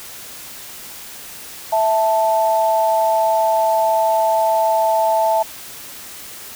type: tone pair together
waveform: sine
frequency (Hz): 658.6 / 880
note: E5 / A5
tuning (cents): -2 / 0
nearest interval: perfect fourth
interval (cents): 502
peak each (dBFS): -16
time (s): 1.72-5.43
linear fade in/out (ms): 10
effects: white hiss -35 dBFS RMS until 6.55 s